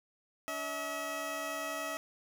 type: tone pair together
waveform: 15% pulse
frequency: 286.6 / 643.4 Hz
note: D4 / E5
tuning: -42 / -42 cents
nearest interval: octave + major second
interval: 1400 cents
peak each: -37 / -30 dBFS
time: 0.48-1.97 s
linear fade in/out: 0 ms
effects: none